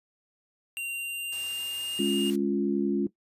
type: tone with pitch glide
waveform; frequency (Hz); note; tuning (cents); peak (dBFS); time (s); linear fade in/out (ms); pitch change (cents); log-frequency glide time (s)
square; 2767 to 2830; F7 to F7; -17 to +22; -31; 0.77-2.3; 0; +39; 0.91-2.08
type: noise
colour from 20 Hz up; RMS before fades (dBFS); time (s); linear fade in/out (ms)
white; -45; 1.32-2.36; 5
type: chord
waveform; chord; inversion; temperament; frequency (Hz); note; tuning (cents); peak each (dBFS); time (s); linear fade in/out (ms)
sine; Db major; second; equal; 207.7 / 277.2 / 349.2; Ab3 / Db4 / F4; 0 / 0 / 0; -28; 1.99-3.07; 5
effects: noise-tail reverb RT60 0.1 s tail -17 dB re dry + resampled to 32000 Hz